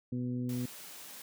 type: harmonic tone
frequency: 123.9 Hz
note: B2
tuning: 6 cents sharp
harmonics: 1 / 2 / 3 / 4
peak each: -36 / -34 / -48 / -50 dBFS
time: 0.12-0.66 s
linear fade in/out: 5 ms
type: high-pass noise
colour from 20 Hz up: white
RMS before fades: -48 dBFS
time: 0.49-1.22 s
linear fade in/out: 2 ms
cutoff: 140 Hz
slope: 24 dB/octave
effects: none